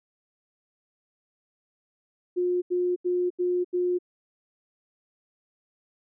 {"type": "tone bursts", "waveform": "sine", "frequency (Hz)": 357.7, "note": "F4", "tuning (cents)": 41, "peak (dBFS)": -22, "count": 5, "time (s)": [2.36, 3.988], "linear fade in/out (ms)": 20, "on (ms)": 260, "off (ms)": 82, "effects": []}